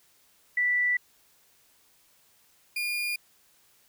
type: tone pair in turn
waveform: sine / 35% pulse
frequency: 1969 / 2422 Hz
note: B6 / D#7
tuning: -6 / -47 cents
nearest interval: major third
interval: 359 cents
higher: second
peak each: -22 / -26 dBFS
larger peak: first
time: 0.57-0.97 / 2.76-3.16 s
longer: neither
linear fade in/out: 5 ms
effects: white hiss -63 dBFS RMS until 3.88 s